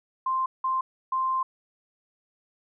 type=tone bursts at uneven times; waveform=sine; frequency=1046.5 Hz; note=C6; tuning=in tune; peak=-23 dBFS; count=3; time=0.26-0.46 / 0.64-0.81 / 1.12-1.43 s; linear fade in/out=5 ms; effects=none